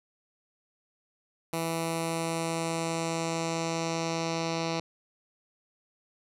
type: tone with low-pass filter sweep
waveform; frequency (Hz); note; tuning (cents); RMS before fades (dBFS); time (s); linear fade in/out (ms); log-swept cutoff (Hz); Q
10% pulse; 164.81; E3; 0; -31; 1.53-4.8; 2; 12000 to 5000; 2.1
effects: none